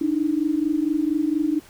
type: tone pair together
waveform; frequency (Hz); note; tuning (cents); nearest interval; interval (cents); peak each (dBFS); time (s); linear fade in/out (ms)
sine; 293.7 / 318; D4 / D#4; 0 / +38; minor second; 138; -22; 0.01-1.6; 5
effects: pink hiss -49 dBFS RMS until 1.69 s